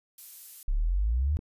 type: noise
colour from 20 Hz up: violet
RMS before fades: -43 dBFS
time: 0.18-0.63 s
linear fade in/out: 2 ms
type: exponential sweep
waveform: sine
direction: up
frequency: 32.7 to 79.9 Hz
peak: -23 dBFS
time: 0.68-1.37 s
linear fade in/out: 0 ms
type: click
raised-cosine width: 3 ms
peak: -27 dBFS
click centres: 1.391 s
effects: resampled to 32000 Hz